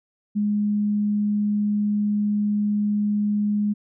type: tone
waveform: sine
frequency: 207.7 Hz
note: G#3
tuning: in tune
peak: -19 dBFS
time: 0.35-3.74 s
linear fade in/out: 20 ms
effects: none